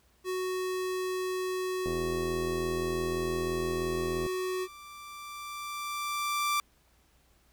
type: tone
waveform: square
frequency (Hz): 370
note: F#4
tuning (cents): 0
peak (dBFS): -31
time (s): 0.24-4.68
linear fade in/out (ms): 50
type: click train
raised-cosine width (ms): 2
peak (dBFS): -24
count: 201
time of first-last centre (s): 1.86-4.264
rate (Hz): 83.2
type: tone with exponential growth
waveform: sawtooth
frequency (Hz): 1174.7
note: D6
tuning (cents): 0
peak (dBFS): -22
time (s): 3.1-6.6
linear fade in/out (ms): 1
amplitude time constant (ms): 760
effects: added 60 Hz sine -67 dBFS peak until 7.52 s + pink hiss -67 dBFS RMS until 7.52 s